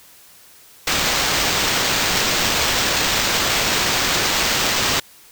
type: noise with sample-and-hold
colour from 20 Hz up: blue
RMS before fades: -19 dBFS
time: 0.87-5 s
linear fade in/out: 5 ms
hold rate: 11025 Hz
effects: white hiss -47 dBFS RMS until 5.31 s

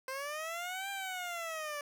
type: linear two-way sweep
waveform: 15% pulse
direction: up then down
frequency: 517 to 797 to 575 Hz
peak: -31 dBFS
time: 0.08-1.81 s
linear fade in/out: 2 ms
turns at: 0.9 s
effects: none

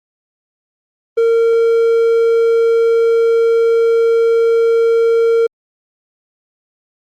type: tone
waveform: triangle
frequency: 459.3 Hz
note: A#4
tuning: 26 cents flat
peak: -7 dBFS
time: 1.17-5.47 s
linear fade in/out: 10 ms
effects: Opus 32 kbps

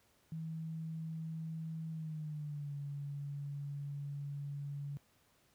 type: tone with pitch glide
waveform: sine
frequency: 160.9 to 142.52 Hz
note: E3 to C#3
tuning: -42 to +48 cents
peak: -39 dBFS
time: 0.32-4.97 s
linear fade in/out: 0 ms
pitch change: -210 cents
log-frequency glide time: 1.91-2.74 s
effects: pink hiss -71 dBFS RMS until 5.54 s + high-pass 60 Hz 12 dB/octave

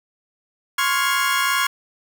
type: chord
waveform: 30% pulse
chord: Db major seventh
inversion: third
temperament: equal with one note detuned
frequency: 1046.5 / 1108.7 / 1408.3 / 1661.2 Hz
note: C6 / Db6 / F6 / Ab6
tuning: 0 / 0 / +14 / 0 cents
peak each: -21 dBFS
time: 0.78-1.67 s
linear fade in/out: 5 ms
effects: none

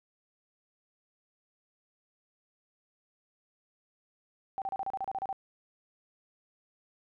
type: tone bursts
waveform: sine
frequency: 776 Hz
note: G5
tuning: 18 cents flat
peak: -31 dBFS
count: 11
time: 4.58-5.328 s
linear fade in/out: 0 ms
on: 38 ms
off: 33 ms
effects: none

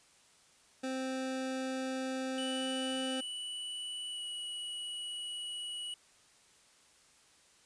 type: tone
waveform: 25% pulse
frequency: 261.6 Hz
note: C4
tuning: in tune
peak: -31 dBFS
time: 0.83-3.21 s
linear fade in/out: 10 ms
type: tone with pitch glide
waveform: square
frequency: 2960 to 2929 Hz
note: F#7 to F#7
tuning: 0 to -18 cents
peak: -39 dBFS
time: 2.38-5.94 s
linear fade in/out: 2 ms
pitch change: -18 cents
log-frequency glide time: 4.1-4.22 s
effects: white hiss -64 dBFS RMS until 7.65 s + resampled to 22050 Hz

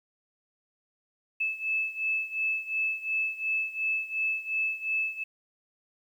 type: beating tone pair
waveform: sine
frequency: 2613 / 2615.8 Hz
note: E7 / E7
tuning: -16 / -14 cents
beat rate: 2.8 Hz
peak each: -29 / -32 dBFS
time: 1.4-5.24 s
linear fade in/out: 10 ms
effects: 10-bit

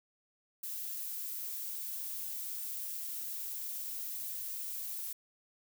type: noise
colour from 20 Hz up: violet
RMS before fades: -40 dBFS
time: 0.63-5.13 s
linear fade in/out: 5 ms
effects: none

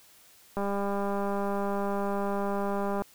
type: click train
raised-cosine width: 1 ms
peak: -18 dBFS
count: 491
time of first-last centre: 0.57-3.02 s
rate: 200 Hz
effects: white hiss -57 dBFS RMS until 3.14 s

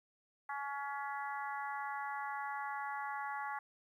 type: harmonic tone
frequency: 281.4 Hz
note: C#4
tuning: 26 cents sharp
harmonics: 3 / 4 / 5 / 6 / 7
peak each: -41 / -44 / -47 / -47 / -49 dBFS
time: 0.49-3.59 s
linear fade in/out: 5 ms
effects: 12-bit

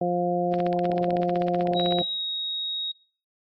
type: harmonic tone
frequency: 176.1 Hz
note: F3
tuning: 15 cents sharp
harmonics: 1 / 2 / 3 / 4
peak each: -28 / -28 / -28 / -27 dBFS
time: 0.01-2.02 s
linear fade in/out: 5 ms
type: click train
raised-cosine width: 0.3 ms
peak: -20 dBFS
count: 24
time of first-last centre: 0.54-1.987 s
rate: 15.9 Hz
type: tone with pitch glide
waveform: sine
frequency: 3839 to 3773 Hz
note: B7 to A#7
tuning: -50 to +20 cents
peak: -27 dBFS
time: 1.76-2.92 s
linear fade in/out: 10 ms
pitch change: -30 cents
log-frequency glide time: 1.97-2.23 s
effects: noise-tail reverb RT60 0.4 s tail -22 dB re dry + AAC 32 kbps

